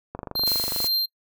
click train, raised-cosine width 1 ms, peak -18 dBFS, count 18, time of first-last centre 0.15-0.844 s, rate 24.5 Hz
square tone with tremolo, 4170 Hz, C8, 7 cents flat, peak -20 dBFS, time 0.35-1.06 s, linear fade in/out 10 ms, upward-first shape triangle, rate 2.1 Hz, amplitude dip 75%
blue noise, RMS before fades -30 dBFS, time 0.46-0.88 s, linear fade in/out 10 ms
effects noise-tail reverb RT60 0.1 s tail -25 dB re dry

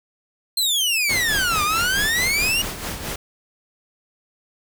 sawtooth exponential two-way sweep, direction down then up, 4211 to 1181 to 2898 Hz, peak -15 dBFS, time 0.57-2.62 s, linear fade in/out 5 ms, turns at 1.63 s
pink noise with tremolo, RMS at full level -27 dBFS, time 1.09-3.16 s, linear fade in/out 5 ms, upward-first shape sine, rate 4.6 Hz, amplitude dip 55%
effects none

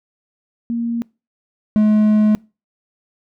sine / triangle tone pair in turn, 233.7 / 213 Hz, A#3 / G#3, +5 / +44 cents, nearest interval major second, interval 161 cents, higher first, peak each -18 / -8 dBFS, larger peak second, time 0.7-1.02 / 1.76-2.35 s, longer second, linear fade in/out 0 ms, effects noise-tail reverb RT60 0.3 s tail -25 dB re dry

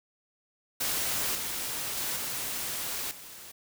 white noise with level steps, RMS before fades -30 / -34 / -32 / -34 / -46 dBFS, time 0.8-3.52 s, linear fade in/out 10 ms, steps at 1.35 / 1.97 / 2.16 / 3.11 s, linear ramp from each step 2 ms, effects none

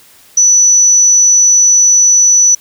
sine tone, 5950 Hz, F#8, 9 cents sharp, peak -4 dBFS, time 0.37-2.55 s, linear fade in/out 5 ms, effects white hiss -43 dBFS RMS until 2.6 s

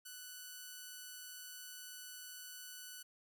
5% pulse tone with amplitude modulation, 1487 Hz, F#6, 8 cents sharp, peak -36 dBFS, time 0.05-3.03 s, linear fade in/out 10 ms, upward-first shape sine, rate 167 Hz, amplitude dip 25%, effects none

